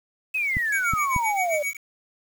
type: exponential sweep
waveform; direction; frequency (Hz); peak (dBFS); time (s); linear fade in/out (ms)
sine; down; 2608 to 576; -22; 0.34-1.63; 10
type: clicks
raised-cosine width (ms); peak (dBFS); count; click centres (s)
5; -15; 3; 0.569 / 0.936 / 1.163
type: tone with tremolo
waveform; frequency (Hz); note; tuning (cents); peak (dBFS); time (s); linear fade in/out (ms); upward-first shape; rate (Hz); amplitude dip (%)
square; 2251; C#7; +26; -24; 0.72-1.77; 5; sine; 7.6; 90
effects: 7-bit